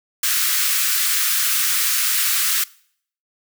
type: high-pass noise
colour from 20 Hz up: white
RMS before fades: -19 dBFS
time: 0.23-2.64 s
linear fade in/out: 5 ms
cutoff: 1200 Hz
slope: 48 dB/octave
effects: noise-tail reverb RT60 0.6 s tail -22 dB re dry